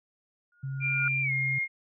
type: tone with exponential growth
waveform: sine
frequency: 1431 Hz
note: F6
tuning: 42 cents sharp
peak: -25 dBFS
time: 0.52-1.08 s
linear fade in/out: 2 ms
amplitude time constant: 120 ms
type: tone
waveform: sine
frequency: 135 Hz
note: C#3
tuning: 45 cents flat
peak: -31 dBFS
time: 0.63-1.59 s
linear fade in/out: 10 ms
type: tone with pitch glide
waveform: sine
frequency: 2382 to 2134 Hz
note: D7 to C7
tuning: +24 to +34 cents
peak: -26 dBFS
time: 0.8-1.68 s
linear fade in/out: 50 ms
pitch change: -190 cents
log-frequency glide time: 1.22-1.32 s
effects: none